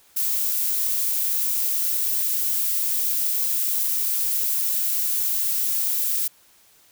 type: noise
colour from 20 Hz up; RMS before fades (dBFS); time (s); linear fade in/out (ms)
violet; -23; 0.16-6.28; 10
effects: white hiss -56 dBFS RMS until 6.91 s